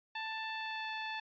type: tone with pitch glide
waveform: 15% pulse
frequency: 883 to 876.4 Hz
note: A5 to A5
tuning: +6 to -7 cents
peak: -31 dBFS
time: 0.15-1.2 s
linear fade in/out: 5 ms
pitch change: -13 cents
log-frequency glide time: 0.48-0.91 s
effects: resampled to 11025 Hz